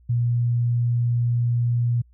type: tone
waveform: sine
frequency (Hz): 119.7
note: A#2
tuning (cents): +46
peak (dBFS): -18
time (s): 0.09-2.02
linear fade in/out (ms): 10
effects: added 60 Hz sine -51 dBFS peak until 2.13 s